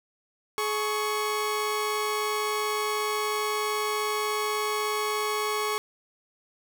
sawtooth tone pair together, 422.8 / 1108.7 Hz, G#4 / C#6, +31 / 0 cents, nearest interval octave + perfect fourth, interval 1669 cents, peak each -25 dBFS, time 0.58-5.78 s, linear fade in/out 0 ms, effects none

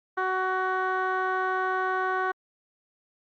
15% pulse tone with low-pass filter, 373.9 Hz, F#4, 18 cents sharp, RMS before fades -27 dBFS, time 0.17-2.32 s, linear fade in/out 10 ms, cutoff 1500 Hz, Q 2.2, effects Opus 48 kbps

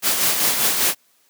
white noise with tremolo, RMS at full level -17 dBFS, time 0.02-0.95 s, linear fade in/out 50 ms, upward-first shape sine, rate 5.1 Hz, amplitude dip 45%, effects white hiss -60 dBFS RMS until 1.29 s + high-pass 150 Hz 12 dB/octave

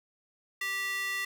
square tone with high-pass filter, 391.2 Hz, G4, 4 cents flat, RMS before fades -33 dBFS, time 0.61-1.25 s, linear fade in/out 5 ms, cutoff 1900 Hz, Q 3, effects none

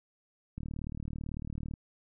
click train, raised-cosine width 5 ms, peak -26 dBFS, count 45, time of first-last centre 0.58-1.738 s, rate 38 Hz, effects none

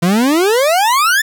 40% pulse exponential sweep, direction up, 164.81 to 1800 Hz, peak -9 dBFS, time 0.02-1.22 s, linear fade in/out 10 ms, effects 8-bit

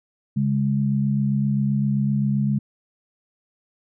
sine tone pair together, 138.22 / 205.9 Hz, C#3 / G#3, -5 / -15 cents, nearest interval perfect fifth, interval 690 cents, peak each -21 dBFS, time 0.36-2.59 s, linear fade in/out 10 ms, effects none

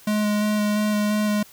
square tone with vibrato, 210 Hz, G#3, 19 cents sharp, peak -20 dBFS, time 0.07-1.43 s, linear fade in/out 5 ms, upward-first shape square, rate 2.9 Hz, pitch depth 10 cents each way, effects white hiss -49 dBFS RMS until 1.52 s

